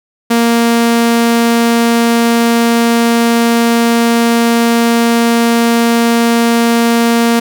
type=tone; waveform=sawtooth; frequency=233.1 Hz; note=A#3; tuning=in tune; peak=-4 dBFS; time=0.3-7.4 s; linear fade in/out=10 ms; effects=none